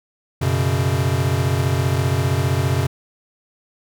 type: chord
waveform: square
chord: F# suspended fourth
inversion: none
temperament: equal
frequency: 92.5 / 123.47 / 138.59 Hz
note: F#2 / B2 / C#3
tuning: 0 / 0 / 0 cents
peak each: -22 dBFS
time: 0.41-2.87 s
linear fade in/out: 10 ms
effects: none